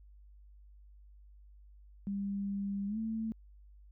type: tone with pitch glide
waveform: sine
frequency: 199.1 to 222.2 Hz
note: G3 to A3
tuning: +27 to +17 cents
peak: -33 dBFS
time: 2.07-3.32 s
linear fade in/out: 0 ms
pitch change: +190 cents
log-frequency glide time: 2.87-2.98 s
effects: added 50 Hz sine -54 dBFS peak until 3.91 s